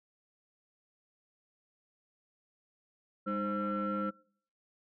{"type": "tone cluster", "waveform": "sine", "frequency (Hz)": [201.4, 307.3, 525, 1351], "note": ["G3", "D#4", "C5", "E6"], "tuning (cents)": [47, -21, 6, 42], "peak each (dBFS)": [-34, -38, -37, -34], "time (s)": [3.26, 4.11], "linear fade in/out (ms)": 20, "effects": ["noise-tail reverb RT60 0.6 s tail -26 dB re dry", "tanh soft clip ceiling -26 dBFS"]}